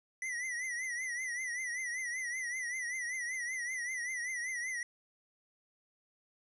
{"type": "tone with vibrato", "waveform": "square", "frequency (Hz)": 1979, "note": "B6", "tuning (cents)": 3, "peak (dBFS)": -36, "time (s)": [0.22, 4.83], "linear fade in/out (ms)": 2, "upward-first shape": "triangle", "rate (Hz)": 5.2, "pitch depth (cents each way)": 110, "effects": ["resampled to 24000 Hz"]}